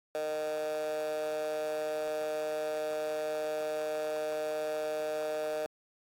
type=tone with high-pass filter; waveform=15% pulse; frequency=153.6 Hz; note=D#3; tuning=22 cents flat; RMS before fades=-34 dBFS; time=0.15-5.66 s; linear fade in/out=0 ms; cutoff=560 Hz; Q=6.2; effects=AAC 64 kbps